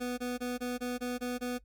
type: tone bursts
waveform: 25% pulse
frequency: 246.9 Hz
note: B3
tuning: in tune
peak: -29 dBFS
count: 8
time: 0-1.587 s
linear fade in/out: 20 ms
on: 180 ms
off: 21 ms
effects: noise-tail reverb RT60 0.1 s tail -20 dB re dry + added 50 Hz sine -57 dBFS peak until 1.64 s